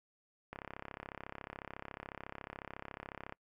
click train, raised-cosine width 0.5 ms, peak -28 dBFS, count 96, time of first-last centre 0.53-3.324 s, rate 34 Hz, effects noise-tail reverb RT60 0.1 s tail -24 dB re dry

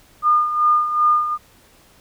sine tone with tremolo, 1215 Hz, D#6, 42 cents flat, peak -11 dBFS, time 0.22-1.38 s, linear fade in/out 50 ms, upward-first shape sine, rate 2.6 Hz, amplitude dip 65%, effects pink hiss -52 dBFS RMS until 2 s

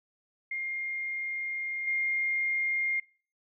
sine tone with level steps, 2121 Hz, C7, 23 cents sharp, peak -31 / -26 dBFS, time 0.51-3 s, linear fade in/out 5 ms, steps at 1.87 s, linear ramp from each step 5 ms, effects noise-tail reverb RT60 0.4 s tail -23 dB re dry

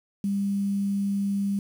sine tone with quantisation, 199.3 Hz, G3, 29 cents sharp, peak -23 dBFS, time 0.24-1.59 s, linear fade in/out 2 ms, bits 8, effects none

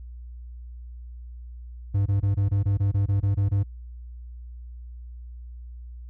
triangle tone bursts, 99.7 Hz, G2, 30 cents sharp, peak -17 dBFS, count 12, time 1.94-3.633 s, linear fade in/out 10 ms, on 120 ms, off 23 ms, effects added 60 Hz sine -37 dBFS peak until 6.09 s

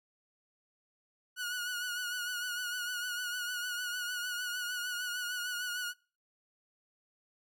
sawtooth tone with vibrato, 1459 Hz, F#6, 25 cents flat, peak -31 dBFS, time 1.36-5.94 s, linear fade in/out 50 ms, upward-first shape triangle, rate 6.6 Hz, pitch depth 51 cents each way, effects noise-tail reverb RT60 0.4 s tail -26 dB re dry

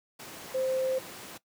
sine tone in noise, 522 Hz, C5, 4 cents flat, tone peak -26 dBFS, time 0.54-0.99 s, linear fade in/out 10 ms, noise pink, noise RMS -43 dBFS, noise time 0.19-1.38 s, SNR +14 dB, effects noise-tail reverb RT60 0.1 s tail -18 dB re dry + high-pass 200 Hz 12 dB/octave

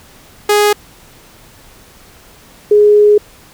sawtooth / sine tone pair in turn, 415.3 / 416.8 Hz, G#4 / G#4, 0 / +6 cents, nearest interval unison, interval 6 cents, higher second, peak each -4 dBFS, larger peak neither, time 0.49-0.73 / 2.71-3.18 s, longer second, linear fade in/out 5 ms, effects pink hiss -42 dBFS RMS until 3.53 s

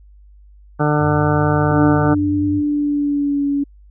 harmonic tone, 149.2 Hz, D3, 28 cents sharp, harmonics 1 / 2 / 3 / 4 / 5 / 6 / 8 / 9 / 10, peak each -17 / -20 / -22 / -23 / -24 / -25 / -26 / -27 / -27 dBFS, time 0.79-2.15 s, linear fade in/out 20 ms
sine tone with vibrato, 94.4 Hz, F#2, 35 cents sharp, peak -22 dBFS, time 0.98-2.63 s, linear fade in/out 50 ms, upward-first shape square, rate 9.7 Hz, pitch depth 79 cents each way
sine tone with pitch glide, 295.2 to 283 Hz, D4 to C#4, +9 to +36 cents, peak -15 dBFS, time 1.71-3.64 s, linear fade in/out 10 ms, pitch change -73 cents, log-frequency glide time 2.58-3.45 s
effects added 50 Hz sine -42 dBFS peak until 3.9 s

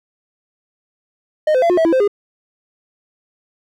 triangle tone with pitch steps, 615 / 513 / 679 / 358.4 / 650 / 331.8 / 520 / 408.2 Hz, D#5 / C5 / F5 / F4 / E5 / E4 / C5 / G#4, -20 / -34 / -49 / +45 / -24 / +11 / -11 / -30 cents, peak -9 dBFS, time 1.47-2.078 s, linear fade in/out 5 ms, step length 76 ms, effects none

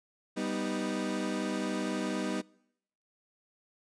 30% pulse chord, G augmented, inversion none, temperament equal, 196 / 246.9 / 311.1 Hz, G3 / B3 / D#4, 0 / 0 / 0 cents, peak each -33 dBFS, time 0.36-2.42 s, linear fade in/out 20 ms, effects noise-tail reverb RT60 0.8 s tail -25 dB re dry + resampled to 22050 Hz

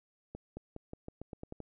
accelerating click train, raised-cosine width 2 ms, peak -29 dBFS, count 10, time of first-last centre 0.35-1.603 s, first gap 220 ms, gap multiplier 0.88, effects none

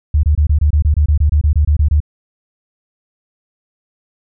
sine tone bursts, 74.6 Hz, D2, 28 cents sharp, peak -8 dBFS, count 16, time 0.14-2.003 s, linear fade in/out 5 ms, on 93 ms, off 25 ms, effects none

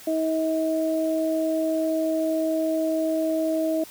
sine tone pair together, 319.1 / 639 Hz, D#4 / D#5, +44 / +46 cents, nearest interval octave, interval 1202 cents, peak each -24 / -24 dBFS, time 0.07-3.84 s, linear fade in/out 5 ms, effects white hiss -45 dBFS RMS until 3.9 s

